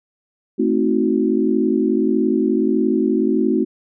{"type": "chord", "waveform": "sine", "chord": "A diminished seventh", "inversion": "none", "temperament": "equal with one note detuned", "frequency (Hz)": [220, 261.6, 318.4, 370], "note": ["A3", "C4", "Eb4", "Gb4"], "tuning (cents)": [0, 0, 40, 0], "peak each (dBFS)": [-20, -20, -20, -20], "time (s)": [0.58, 3.65], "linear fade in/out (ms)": 20, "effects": []}